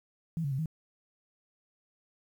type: tone with pitch steps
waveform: sine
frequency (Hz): 164.3 / 140.7 / 132.9 / 159.2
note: E3 / C#3 / C3 / D#3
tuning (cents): -5 / +26 / +27 / +40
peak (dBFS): -29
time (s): 0.37-0.658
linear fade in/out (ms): 0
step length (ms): 72
effects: 10-bit